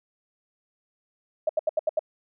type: tone bursts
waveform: sine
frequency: 624 Hz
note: D#5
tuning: 5 cents sharp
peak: -19 dBFS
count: 6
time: 1.47-1.993 s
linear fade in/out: 5 ms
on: 23 ms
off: 77 ms
effects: none